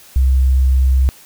sine tone, 65.41 Hz, C2, in tune, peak -9 dBFS, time 0.16-1.09 s, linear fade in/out 0 ms, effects white hiss -43 dBFS RMS until 1.25 s

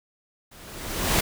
pink noise with level ramp, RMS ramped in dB -49 to -19 dBFS, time 0.51-1.21 s, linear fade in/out 10 ms, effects none

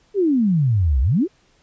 sine exponential two-way sweep, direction down then up, 424.5 to 59.8 to 424.5 Hz, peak -14 dBFS, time 0.14-1.28 s, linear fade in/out 50 ms, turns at 1.01 s, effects pink hiss -59 dBFS RMS until 1.62 s + resampled to 16000 Hz

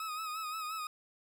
40% pulse tone with vibrato, 1268 Hz, D#6, 32 cents sharp, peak -36 dBFS, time 0-0.87 s, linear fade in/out 2 ms, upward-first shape sine, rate 5.7 Hz, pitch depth 55 cents each way, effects none

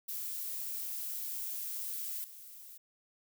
violet noise with level steps, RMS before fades -39 / -51 dBFS, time 0.08-2.78 s, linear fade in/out 10 ms, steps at 2.24 s, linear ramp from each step 2 ms, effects none

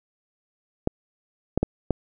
clicks, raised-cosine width 2 ms, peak -7 dBFS, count 4, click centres 0.874 / 1.576 / 1.63 / 1.907 s, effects none

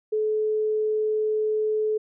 sine tone, 430.4 Hz, A4, 38 cents flat, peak -21 dBFS, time 0.12-1.98 s, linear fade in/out 10 ms, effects none

